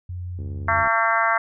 sine tone, 89.4 Hz, F2, 41 cents sharp, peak -28 dBFS, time 0.09-0.83 s, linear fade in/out 5 ms
click train, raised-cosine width 3 ms, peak -26 dBFS, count 35, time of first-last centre 0.39-0.873 s, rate 70.4 Hz
harmonic tone, 226.3 Hz, A3, 49 cents sharp, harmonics 3 / 4 / 5 / 6 / 7 / 8 / 9, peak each -25 / -25 / -23 / -24 / -24 / -28 / -28 dBFS, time 0.68-1.38 s, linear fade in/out 5 ms
effects none

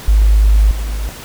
sine tone with level steps, 52.2 Hz, G#1, 10 cents sharp, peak -6 / -17 dBFS, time 0.08-1.09 s, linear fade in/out 0 ms, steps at 0.71 s, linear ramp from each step 2 ms, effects pink hiss -32 dBFS RMS until 1.24 s

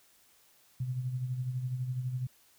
sine tone with tremolo, 126.9 Hz, B2, 47 cents sharp, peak -29 dBFS, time 0.8-2.27 s, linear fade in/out 5 ms, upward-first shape sine, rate 12 Hz, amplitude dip 55%, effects white hiss -64 dBFS RMS until 2.58 s

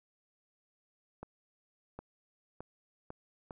accelerating click train, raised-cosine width 1 ms, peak -29 dBFS, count 5, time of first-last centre 1.23-3.508 s, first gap 760 ms, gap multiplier 0.81, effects none

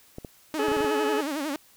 clicks, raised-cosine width 2 ms, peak -23 dBFS, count 7, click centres 0.184 / 0.248 / 0.684 / 0.717 / 0.768 / 0.806 / 0.846 s
sawtooth tone with vibrato, 293.7 Hz, D4, in tune, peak -24 dBFS, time 0.54-1.56 s, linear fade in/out 0 ms, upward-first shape sine, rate 11 Hz, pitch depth 140 cents each way
harmonic tone, 426.5 Hz, G#4, 46 cents sharp, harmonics 1 / 2 / 3 / 4 / 6 / 7, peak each -25 / -31 / -35 / -37 / -41 / -42 dBFS, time 0.59-1.21 s, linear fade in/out 5 ms
effects white hiss -57 dBFS RMS until 1.76 s

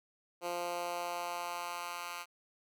10% pulse tone with high-pass filter sweep, 174.5 Hz, F3, 1 cent flat, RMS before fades -39 dBFS, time 0.41-2.26 s, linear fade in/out 50 ms, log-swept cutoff 440 to 1400 Hz, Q 1.4, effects none

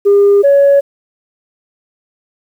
sine tone pair in turn, 403.2 / 560.9 Hz, G4 / C#5, +49 / +20 cents, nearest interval tritone, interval 571 cents, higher second, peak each -3 dBFS, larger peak neither, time 0.05-0.43 / 0.43-0.81 s, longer neither, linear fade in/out 20 ms, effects tanh soft clip ceiling -2 dBFS + 7-bit

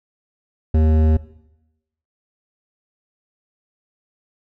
sine tone with hard clipping, 78.4 Hz, D#2, 14 cents sharp, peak -14 dBFS, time 0.74-1.17 s, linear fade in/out 5 ms, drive 13 dB, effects noise-tail reverb RT60 0.9 s tail -18 dB re dry

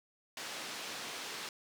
white band-pass noise, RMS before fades -43 dBFS, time 0.37-1.49 s, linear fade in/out 2 ms, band 200 to 4900 Hz, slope 12 dB/octave, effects none

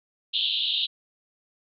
pink band-pass noise, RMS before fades -26 dBFS, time 0.33-0.87 s, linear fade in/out 20 ms, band 2900 to 4000 Hz, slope 96 dB/octave, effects none

